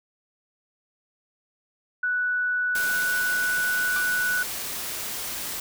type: tone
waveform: sine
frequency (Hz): 1480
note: F#6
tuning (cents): 0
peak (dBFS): -22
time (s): 2.03-4.43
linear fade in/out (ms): 5
type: noise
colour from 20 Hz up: white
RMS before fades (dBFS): -32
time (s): 2.75-5.6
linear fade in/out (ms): 2
type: tone with exponential decay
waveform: sawtooth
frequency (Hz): 1174.7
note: D6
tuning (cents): 0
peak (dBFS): -26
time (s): 3.96-4.12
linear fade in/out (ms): 1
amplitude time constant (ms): 33
effects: none